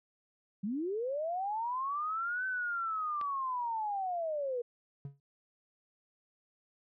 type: linear two-way sweep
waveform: sine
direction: up then down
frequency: 184.7 to 1536 to 469.5 Hz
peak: -32 dBFS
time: 0.63-4.62 s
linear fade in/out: 10 ms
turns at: 2.46 s
type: click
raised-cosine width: 0.3 ms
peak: -30 dBFS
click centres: 3.213 s
type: tone with exponential decay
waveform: triangle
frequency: 140 Hz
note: C#3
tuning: 18 cents sharp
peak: -35 dBFS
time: 5.05-5.2 s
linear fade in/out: 2 ms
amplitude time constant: 32 ms
effects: none